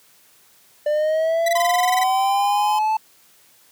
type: linear sweep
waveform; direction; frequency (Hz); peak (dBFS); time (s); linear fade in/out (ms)
triangle; up; 591 to 880; -15; 0.86-2.97; 5
type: tone bursts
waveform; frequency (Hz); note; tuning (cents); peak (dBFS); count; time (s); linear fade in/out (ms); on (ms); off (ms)
sawtooth; 1975.5; B6; 0; -17; 13; 1.46-2.037; 5; 25; 21
type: tone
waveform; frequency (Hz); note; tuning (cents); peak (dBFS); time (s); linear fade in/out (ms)
square; 1022; C6; -41; -24; 1.55-2.79; 5
effects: white hiss -54 dBFS RMS until 3.71 s + high-pass 100 Hz 12 dB/octave